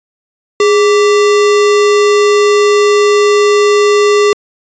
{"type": "tone with sample-and-hold", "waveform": "sine", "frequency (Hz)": 413.8, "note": "G#4", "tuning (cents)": -6, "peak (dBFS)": -5, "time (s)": [0.6, 4.33], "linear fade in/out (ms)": 2, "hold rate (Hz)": 1575, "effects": ["resampled to 16000 Hz"]}